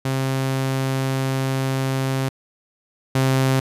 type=tone pair in turn; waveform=sawtooth; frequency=133.3 / 132.53 Hz; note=C3 / C3; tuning=+33 / +23 cents; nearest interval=unison; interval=10 cents; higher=first; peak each=-16 / -12 dBFS; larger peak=second; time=0.05-2.29 / 3.15-3.6 s; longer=first; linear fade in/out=5 ms; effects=resampled to 32000 Hz